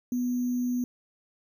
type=tone with sample-and-hold; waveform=sine; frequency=246.9 Hz; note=B3; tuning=in tune; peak=-25 dBFS; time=0.12-0.84 s; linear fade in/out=2 ms; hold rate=6300 Hz; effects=none